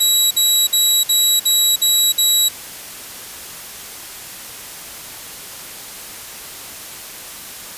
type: tone bursts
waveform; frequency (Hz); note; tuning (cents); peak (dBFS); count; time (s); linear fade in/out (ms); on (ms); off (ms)
20% pulse; 3878; B7; -32; -6; 7; 0-2.488; 10; 310; 53
effects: white hiss -33 dBFS RMS until 7.77 s + resampled to 32000 Hz